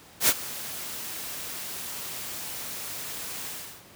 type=noise with ADSR envelope; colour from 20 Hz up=white; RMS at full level=-18 dBFS; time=0.2-3.84 s; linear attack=85 ms; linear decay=45 ms; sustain=-18 dB; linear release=340 ms; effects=pink hiss -51 dBFS RMS until 3.95 s + high-pass 80 Hz 12 dB/octave